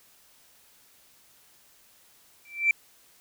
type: tone with exponential growth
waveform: sine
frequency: 2340 Hz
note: D7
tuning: 7 cents flat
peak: -14 dBFS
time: 2.45-2.71 s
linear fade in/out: 2 ms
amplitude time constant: 56 ms
effects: tanh soft clip ceiling -13 dBFS + white hiss -59 dBFS RMS until 3.2 s